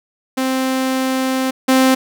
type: tone pair in turn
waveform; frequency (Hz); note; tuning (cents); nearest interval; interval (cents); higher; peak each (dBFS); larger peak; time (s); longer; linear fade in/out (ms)
sawtooth; 261.6 / 261.6; C4 / C4; 0 / 0; unison; 0; neither; -12 / -6; second; 0.37-1.51 / 1.68-1.95; first; 10
effects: none